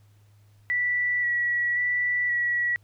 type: tone with vibrato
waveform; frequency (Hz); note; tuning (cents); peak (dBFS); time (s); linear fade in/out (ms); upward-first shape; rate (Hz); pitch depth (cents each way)
sine; 1947; B6; -25; -22; 0.7-2.76; 0; square; 0.94; 14
effects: added 103 Hz sine -54 dBFS peak until 2.83 s + pink hiss -67 dBFS RMS until 2.83 s